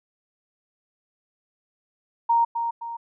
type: tone with echo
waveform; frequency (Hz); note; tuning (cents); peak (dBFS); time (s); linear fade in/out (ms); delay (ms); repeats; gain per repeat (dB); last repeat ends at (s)
sine; 931; A#5; -2; -16; 2.29-2.45; 10; 260; 2; -7; 2.97
effects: none

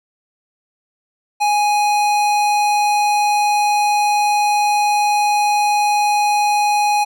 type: tone with hard clipping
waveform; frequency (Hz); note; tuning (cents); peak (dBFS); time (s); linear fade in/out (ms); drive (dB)
sine; 830.6; G#5; 0; -15; 1.4-7.05; 20; 18
effects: none

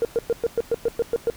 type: tone bursts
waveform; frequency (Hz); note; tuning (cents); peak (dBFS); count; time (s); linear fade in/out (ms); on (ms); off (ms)
sine; 466.2; A#4; 0; -16; 10; 0.02-1.3; 0; 29; 110
effects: tanh soft clip ceiling -14 dBFS + pink hiss -46 dBFS RMS until 1.36 s

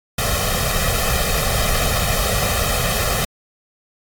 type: noise with comb filter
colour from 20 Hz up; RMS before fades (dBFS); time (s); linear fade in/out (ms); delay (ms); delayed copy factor
pink; -19; 0.18-3.25; 5; 1.6; +0.85
effects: AAC 64 kbps

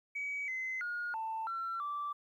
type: tone with pitch steps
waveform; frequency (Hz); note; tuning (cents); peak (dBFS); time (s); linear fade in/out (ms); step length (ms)
sine; 2271 / 2051 / 1434 / 889 / 1352 / 1166; C#7 / C7 / F6 / A5 / E6 / D6; +41 / -35 / +45 / +18 / +43 / -13; -34; 0.15-2.13; 10; 330
effects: tanh soft clip ceiling -31 dBFS + 12-bit

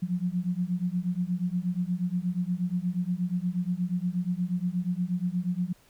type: beating tone pair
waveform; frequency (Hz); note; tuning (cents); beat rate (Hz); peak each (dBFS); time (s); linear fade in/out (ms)
sine; 174.61 / 183.01; F3 / F#3; 0 / -19; 8.4; -29; 0.02-5.73; 10
effects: pink hiss -61 dBFS RMS until 5.89 s

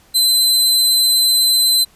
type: tone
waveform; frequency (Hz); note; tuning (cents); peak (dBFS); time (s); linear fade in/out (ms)
sawtooth; 4054; B7; +45; -8; 0.14-1.85; 20
effects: pink hiss -51 dBFS RMS until 1.95 s + resampled to 32000 Hz

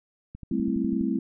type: click train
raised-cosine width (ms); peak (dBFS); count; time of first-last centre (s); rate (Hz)
5; -27; 9; 0.35-1.011; 12.1
type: chord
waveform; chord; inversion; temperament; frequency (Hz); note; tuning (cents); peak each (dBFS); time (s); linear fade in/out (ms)
sine; A minor seventh; third; equal with one note detuned; 193.75 / 220 / 261.6 / 329.6; G3 / A3 / C4 / E4; -20 / 0 / 0 / 0; -30 / -28 / -28 / -30; 0.51-1.19; 5
effects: none

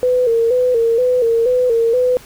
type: tone with vibrato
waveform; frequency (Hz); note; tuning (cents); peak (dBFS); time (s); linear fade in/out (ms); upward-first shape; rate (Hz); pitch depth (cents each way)
sine; 480; B4; -49; -11; 0.03-2.17; 0; square; 2.1; 75
effects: pink hiss -41 dBFS RMS until 2.25 s

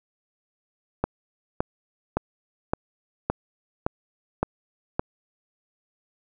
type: click train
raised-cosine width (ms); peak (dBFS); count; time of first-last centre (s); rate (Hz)
1; -8; 8; 1.04-4.995; 1.77
effects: none

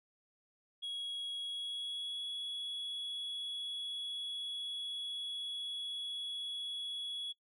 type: tone with pitch glide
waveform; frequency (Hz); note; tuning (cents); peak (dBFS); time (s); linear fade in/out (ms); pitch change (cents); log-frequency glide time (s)
sine; 3322 to 3366; G#7 to G#7; 0 to +23; -35; 0.82-7.33; 20; +23; 1.38-2.25
effects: noise-tail reverb RT60 0.1 s tail -23 dB re dry + tanh soft clip ceiling -37 dBFS

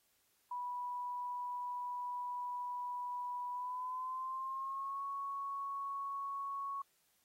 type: tone with pitch glide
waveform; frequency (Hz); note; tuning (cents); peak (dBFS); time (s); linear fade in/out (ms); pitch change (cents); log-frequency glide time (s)
sine; 982 to 1108.6; B5 to C#6; -10 to 0; -38; 0.51-6.82; 5; +210; 3.51-5.03
effects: white hiss -75 dBFS RMS until 7.24 s + AAC 48 kbps

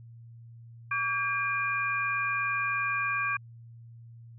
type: tone cluster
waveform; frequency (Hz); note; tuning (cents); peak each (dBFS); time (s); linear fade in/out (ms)
sine; 1143 / 1606 / 2409; D6 / G6 / D7; -47 / +41 / +43; -31; 0.91-3.37; 5
effects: added 116 Hz sine -46 dBFS peak until 4.38 s

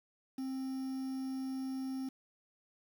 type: tone with quantisation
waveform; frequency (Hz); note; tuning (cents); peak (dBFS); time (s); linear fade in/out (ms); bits
triangle; 263.8; C4; +14; -34; 0.38-2.09; 5; 9
effects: none

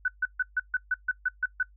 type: tone bursts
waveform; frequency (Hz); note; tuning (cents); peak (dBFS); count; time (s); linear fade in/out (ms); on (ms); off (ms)
sine; 1497; F#6; +20; -22; 10; 0.05-1.63; 5; 32; 140
effects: noise-tail reverb RT60 0.1 s tail -19 dB re dry + added 50 Hz sine -53 dBFS peak until 1.76 s

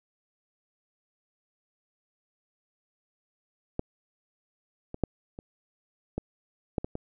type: clicks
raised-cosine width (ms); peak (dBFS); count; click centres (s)
2; -15 / -23 / -11 / -27 / -17 / -13 / -19 / -20; 8; 3.794 / 4.944 / 5.037 / 5.389 / 6.18 / 6.782 / 6.845 / 6.954
effects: none

